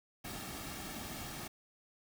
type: noise with comb filter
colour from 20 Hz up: pink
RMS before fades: -44 dBFS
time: 0.24-1.48 s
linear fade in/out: 10 ms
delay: 2 ms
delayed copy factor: -0.55
effects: none